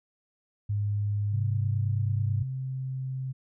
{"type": "tone with pitch glide", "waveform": "sine", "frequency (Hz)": [102.9, 102.07], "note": ["G#2", "G#2"], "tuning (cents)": [-16, -30], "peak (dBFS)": -25, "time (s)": [0.69, 2.43], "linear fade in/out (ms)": 10, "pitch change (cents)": -14, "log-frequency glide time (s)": [1.57, 1.63]}
{"type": "tone", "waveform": "sine", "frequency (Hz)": 131.3, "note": "C3", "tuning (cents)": 6, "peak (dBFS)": -30, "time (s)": [1.32, 3.33], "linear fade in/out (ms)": 20}
{"effects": []}